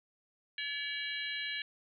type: harmonic tone with a mistuned harmonic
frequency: 571 Hz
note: D5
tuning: 49 cents flat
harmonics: 3 / 4 / 5 / 6 / 7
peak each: -40 / -41 / -42 / -43 / -43 dBFS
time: 0.58-1.62 s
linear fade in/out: 2 ms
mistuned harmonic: 6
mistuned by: -100 cents
effects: none